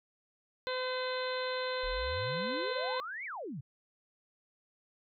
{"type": "harmonic tone", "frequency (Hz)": 510, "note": "C5", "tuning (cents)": -44, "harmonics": [1, 2, 3, 4, 5, 6, 7, 8], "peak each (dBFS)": [-35, -40, -41, -45, -49, -50, -45, -43], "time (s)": [0.67, 3], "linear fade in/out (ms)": 0}
{"type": "exponential two-way sweep", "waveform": "sine", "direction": "up then down", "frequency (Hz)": [32.7, 2349, 115.8], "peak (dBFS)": -38, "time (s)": [1.83, 3.61], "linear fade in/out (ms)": 10, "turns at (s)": 3.25}
{"effects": []}